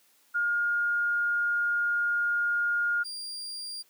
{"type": "tone pair in turn", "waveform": ["sine", "35% pulse"], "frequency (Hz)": [1420, 4776], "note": ["F6", "D8"], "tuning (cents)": [28, 28], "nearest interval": "octave + major sixth", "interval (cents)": 2100, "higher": "second", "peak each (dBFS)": [-24, -34], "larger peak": "first", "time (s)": [[0.34, 3.04], [3.04, 3.83]], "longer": "first", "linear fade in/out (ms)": 20, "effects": ["white hiss -64 dBFS RMS until 3.89 s", "high-pass 200 Hz 12 dB/octave"]}